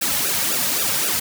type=noise with flanger; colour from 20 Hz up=white; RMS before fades=-21 dBFS; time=0.01-1.2 s; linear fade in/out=10 ms; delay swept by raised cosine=0.93 to 2.93 ms; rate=3.8 Hz; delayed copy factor=-1; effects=none